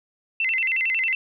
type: tone with vibrato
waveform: sine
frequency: 2349 Hz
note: D7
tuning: in tune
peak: -20 dBFS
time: 0.4-1.15 s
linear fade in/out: 2 ms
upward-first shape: square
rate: 11 Hz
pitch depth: 230 cents each way
effects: none